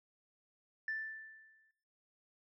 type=tone with exponential decay; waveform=sine; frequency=1765 Hz; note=A6; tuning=5 cents sharp; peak=-33 dBFS; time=0.88-1.71 s; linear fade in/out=2 ms; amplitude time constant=180 ms; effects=noise-tail reverb RT60 0.8 s tail -23 dB re dry + tanh soft clip ceiling -31 dBFS